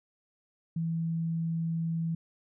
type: tone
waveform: sine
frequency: 164.7 Hz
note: E3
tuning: 1 cent flat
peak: -28 dBFS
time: 0.76-2.15 s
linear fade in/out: 5 ms
effects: none